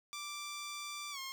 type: tone with pitch glide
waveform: 10% pulse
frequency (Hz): 1174.7 to 1071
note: D6 to C6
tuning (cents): 0 to +40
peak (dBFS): -33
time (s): 0.13-1.32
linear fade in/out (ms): 0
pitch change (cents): -160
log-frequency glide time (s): 1.11-1.19
effects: none